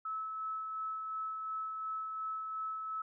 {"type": "tone with tremolo", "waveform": "sine", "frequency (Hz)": 1300, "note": "E6", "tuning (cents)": -24, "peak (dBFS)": -35, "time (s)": [0.05, 3.02], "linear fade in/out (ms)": 5, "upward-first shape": "sine", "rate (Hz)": 2.8, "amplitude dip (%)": 30, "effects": []}